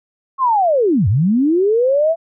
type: linear two-way sweep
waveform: sine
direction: down then up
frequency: 1100 to 86.8 to 675 Hz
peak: -11 dBFS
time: 0.38-2.16 s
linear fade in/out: 50 ms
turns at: 1.08 s
effects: none